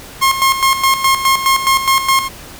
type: tone with tremolo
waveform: sawtooth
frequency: 1073 Hz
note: C6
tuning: 43 cents sharp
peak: -5 dBFS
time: 0.21-2.29 s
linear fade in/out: 20 ms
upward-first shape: square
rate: 4.8 Hz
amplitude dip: 65%
effects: pink hiss -34 dBFS RMS until 2.59 s